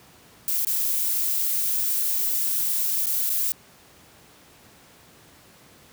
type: noise with dropouts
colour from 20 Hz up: violet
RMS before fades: -24 dBFS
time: 0.48-3.52 s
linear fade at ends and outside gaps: 0 ms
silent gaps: 0.648-0.67 / 3.058-3.068 / 3.294-3.3 s
effects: pink hiss -52 dBFS RMS until 5.92 s + high-pass 80 Hz 12 dB/octave